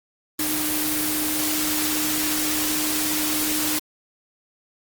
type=tone in noise; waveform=sine; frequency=305.9 Hz; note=D#4; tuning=29 cents flat; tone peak=-27 dBFS; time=0.39-3.79 s; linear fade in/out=5 ms; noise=white; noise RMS=-24 dBFS; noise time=0.39-3.79 s; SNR=-6 dB; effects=Opus 24 kbps